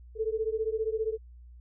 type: beating tone pair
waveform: sine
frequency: 434.5 / 449.5 Hz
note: A4 / A4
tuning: -22 / +37 cents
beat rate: 15 Hz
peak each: -30 / -31 dBFS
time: 0.15-1.18 s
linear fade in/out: 50 ms
effects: added 60 Hz sine -47 dBFS peak until 1.6 s